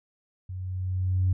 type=tone with level ramp; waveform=sine; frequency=92.5 Hz; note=F#2; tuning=in tune; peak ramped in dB=-33 to -18 dBFS; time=0.49-1.33 s; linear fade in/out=5 ms; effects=tanh soft clip ceiling -16 dBFS